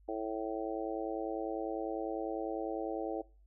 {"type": "harmonic tone", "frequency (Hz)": 110, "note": "A2", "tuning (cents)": 0, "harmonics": [3, 4, 5, 6, 7], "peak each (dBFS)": [-39, -40, -41, -42, -42], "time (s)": [0.08, 3.22], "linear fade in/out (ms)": 10, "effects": ["noise-tail reverb RT60 0.4 s tail -23 dB re dry", "added 50 Hz sine -59 dBFS peak until 3.46 s"]}